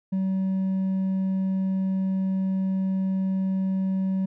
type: tone with hard clipping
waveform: sine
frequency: 190.3 Hz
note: F#3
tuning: 49 cents sharp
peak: -23 dBFS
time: 0.12-4.26 s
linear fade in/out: 10 ms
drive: 2 dB
effects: none